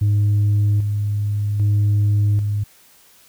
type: tone with tremolo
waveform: sine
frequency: 103.3 Hz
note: G#2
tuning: 9 cents flat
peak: -11 dBFS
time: 0.01-2.64 s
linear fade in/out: 10 ms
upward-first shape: square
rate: 0.63 Hz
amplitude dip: 50%
effects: tanh soft clip ceiling -12 dBFS + white hiss -51 dBFS RMS until 3.28 s

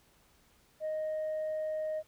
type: tone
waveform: sine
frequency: 622 Hz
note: D#5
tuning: 1 cent flat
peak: -30 dBFS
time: 0.8-2.03 s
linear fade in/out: 50 ms
effects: tanh soft clip ceiling -30 dBFS + pink hiss -66 dBFS RMS until 2.07 s

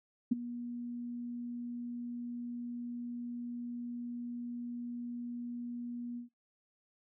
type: tone with ADSR envelope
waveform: sine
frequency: 240.4 Hz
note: B3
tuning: 46 cents flat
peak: -22 dBFS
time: 0.31-6.29 s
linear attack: 11 ms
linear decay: 16 ms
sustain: -16 dB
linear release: 120 ms
effects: noise-tail reverb RT60 0.2 s tail -22 dB re dry

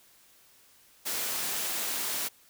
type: high-pass noise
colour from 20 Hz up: white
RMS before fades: -32 dBFS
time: 1.05-2.29 s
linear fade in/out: 20 ms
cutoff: 190 Hz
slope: 12 dB/octave
effects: white hiss -60 dBFS RMS until 2.49 s

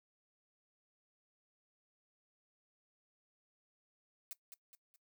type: noise with echo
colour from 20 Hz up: blue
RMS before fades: -45 dBFS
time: 4.31-4.33 s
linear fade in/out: 0 ms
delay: 210 ms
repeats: 3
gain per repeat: -7 dB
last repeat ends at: 4.96 s
effects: noise-tail reverb RT60 0.1 s tail -19 dB re dry

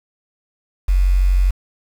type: tone with quantisation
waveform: sine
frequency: 46.12 Hz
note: F#1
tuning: 5 cents flat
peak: -11 dBFS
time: 0.88-1.51 s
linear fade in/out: 10 ms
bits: 6
effects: none

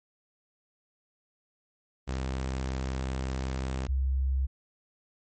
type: tone pair in turn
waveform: sawtooth / sine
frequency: 65.41 / 66.36 Hz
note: C2 / C2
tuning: 0 / +25 cents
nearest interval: unison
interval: 25 cents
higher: second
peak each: -26 / -24 dBFS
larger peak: second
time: 2.07-3.88 / 3.88-4.47 s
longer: first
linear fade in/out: 20 ms
effects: MP3 32 kbps

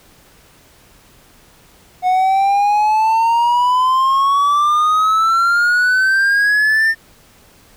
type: exponential sweep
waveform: triangle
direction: up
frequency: 728 to 1815 Hz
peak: -9 dBFS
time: 2.02-6.95 s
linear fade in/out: 50 ms
effects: pink hiss -48 dBFS RMS until 7.76 s

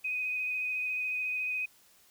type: tone with vibrato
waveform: sine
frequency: 2503 Hz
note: D#7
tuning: 10 cents sharp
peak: -30 dBFS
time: 0.04-1.66 s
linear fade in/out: 10 ms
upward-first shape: triangle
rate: 14 Hz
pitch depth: 20 cents each way
effects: white hiss -62 dBFS RMS until 2.1 s

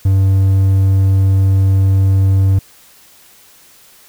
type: tone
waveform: triangle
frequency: 96.4 Hz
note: G2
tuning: 28 cents flat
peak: -6 dBFS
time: 0.05-2.59 s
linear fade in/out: 5 ms
effects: white hiss -45 dBFS RMS until 4.08 s

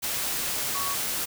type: tone in noise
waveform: sine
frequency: 1119 Hz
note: C#6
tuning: 16 cents sharp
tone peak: -31 dBFS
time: 0.74-0.95 s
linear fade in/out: 20 ms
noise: white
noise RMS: -29 dBFS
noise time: 0.02-1.26 s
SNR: -5 dB
effects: none

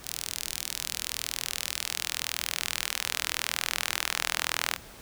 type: tone with high-pass filter sweep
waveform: sawtooth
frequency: 40.89 Hz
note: E1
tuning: 13 cents flat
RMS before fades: -33 dBFS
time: 0.03-4.78 s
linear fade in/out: 50 ms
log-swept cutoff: 4800 to 1600 Hz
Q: 0.75
effects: pink hiss -48 dBFS RMS until 5.01 s

